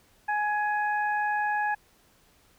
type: harmonic tone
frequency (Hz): 837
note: G#5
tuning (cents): +13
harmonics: 1 / 2 / 3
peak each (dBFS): -26 / -29 / -43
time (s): 0.28-1.75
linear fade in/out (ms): 10
effects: pink hiss -62 dBFS RMS until 2.58 s